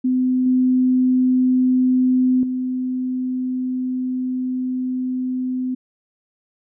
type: tone with level steps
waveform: sine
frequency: 254.9 Hz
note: C4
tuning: 45 cents flat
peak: -15 / -13 / -20 dBFS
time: 0.04-5.75 s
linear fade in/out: 10 ms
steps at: 0.46 / 2.43 s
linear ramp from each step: 2 ms
effects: none